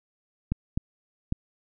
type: clicks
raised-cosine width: 5 ms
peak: -13 dBFS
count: 3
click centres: 0.52 / 0.775 / 1.324 s
effects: none